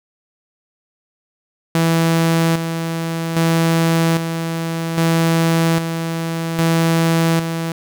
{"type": "tone with tremolo", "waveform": "sawtooth", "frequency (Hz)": 164.81, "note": "E3", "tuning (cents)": 0, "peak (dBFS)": -9, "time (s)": [1.75, 7.72], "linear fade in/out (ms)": 2, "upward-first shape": "square", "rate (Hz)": 0.62, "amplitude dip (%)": 55, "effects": []}